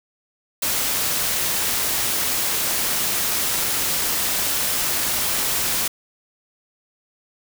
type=noise; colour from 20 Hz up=white; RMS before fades=-22 dBFS; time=0.62-5.88 s; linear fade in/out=5 ms; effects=none